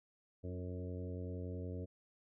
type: harmonic tone with a mistuned harmonic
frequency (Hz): 90.6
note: F#2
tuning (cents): -36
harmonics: 1 / 2 / 3 / 4 / 5 / 6 / 7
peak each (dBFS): -42 / -49 / -49 / -53 / -50 / -54 / -58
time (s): 0.43-1.86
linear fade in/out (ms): 20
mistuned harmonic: 4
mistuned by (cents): -19
effects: none